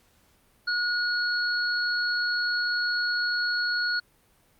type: tone pair together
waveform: sine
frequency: 1449 / 4342 Hz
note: F#6 / C#8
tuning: -37 / -37 cents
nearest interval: octave + perfect fifth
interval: 1900 cents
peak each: -25 / -29 dBFS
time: 0.67-4 s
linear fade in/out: 10 ms
effects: pink hiss -63 dBFS RMS until 4.59 s + Opus 48 kbps